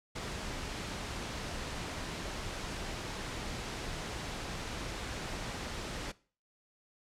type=low-pass noise; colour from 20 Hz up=pink; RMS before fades=-40 dBFS; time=0.15-6.12 s; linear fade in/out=10 ms; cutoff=6600 Hz; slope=12 dB/octave; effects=noise-tail reverb RT60 0.4 s tail -20 dB re dry + low-pass 12000 Hz 12 dB/octave